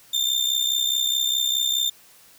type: tone with amplitude modulation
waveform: 35% pulse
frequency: 3594 Hz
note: A7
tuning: 36 cents sharp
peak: -15 dBFS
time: 0.13-1.9 s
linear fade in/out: 10 ms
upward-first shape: sine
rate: 64.8 Hz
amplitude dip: 70%
effects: white hiss -52 dBFS RMS until 2.38 s